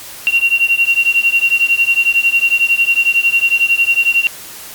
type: beating tone pair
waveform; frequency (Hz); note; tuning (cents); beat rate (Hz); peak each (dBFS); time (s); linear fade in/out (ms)
sine; 2747 / 2758; F7 / F7; -29 / -22; 11; -13; 0.27-4.27; 0
effects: white hiss -32 dBFS RMS until 4.74 s + Opus 48 kbps